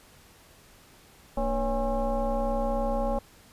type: tone with frequency modulation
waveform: sine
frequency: 293.7 Hz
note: D4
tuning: in tune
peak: -24 dBFS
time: 1.37-3.19 s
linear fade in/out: 5 ms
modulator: 262 Hz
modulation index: 2.2
effects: pink hiss -55 dBFS RMS until 3.52 s + resampled to 32000 Hz